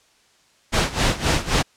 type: noise with tremolo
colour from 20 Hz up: pink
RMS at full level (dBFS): -17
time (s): 0.72-1.63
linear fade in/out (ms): 20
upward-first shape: sine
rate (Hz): 3.8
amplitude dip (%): 85
effects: white hiss -58 dBFS RMS until 1.76 s + low-pass 7000 Hz 12 dB/octave